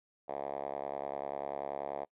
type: tone with band-pass filter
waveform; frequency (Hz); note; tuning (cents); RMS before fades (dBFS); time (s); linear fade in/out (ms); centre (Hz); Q
5% pulse; 70.2; C#2; +22; -39; 0.28-2.05; 10; 670; 2.5
effects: noise-tail reverb RT60 0.1 s tail -25 dB re dry + resampled to 8000 Hz